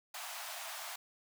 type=high-pass noise; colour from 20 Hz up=pink; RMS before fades=-44 dBFS; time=0.14-0.96 s; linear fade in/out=5 ms; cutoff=630 Hz; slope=96 dB/octave; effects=none